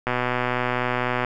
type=click train; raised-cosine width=0.5 ms; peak=-8 dBFS; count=147; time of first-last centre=0.07-1.247 s; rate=124 Hz; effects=none